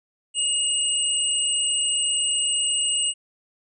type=tone pair together; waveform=sine; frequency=2859 / 8086 Hz; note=F7 / B8; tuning=+40 / +40 cents; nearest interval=octave + tritone; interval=1800 cents; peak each=-23 / -23 dBFS; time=0.34-3.14 s; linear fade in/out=50 ms; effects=none